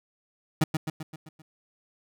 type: tone with echo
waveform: 30% pulse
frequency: 157 Hz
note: D#3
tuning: 16 cents sharp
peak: -16 dBFS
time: 0.61-0.64 s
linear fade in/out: 5 ms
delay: 130 ms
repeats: 6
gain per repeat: -5 dB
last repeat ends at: 1.42 s
effects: none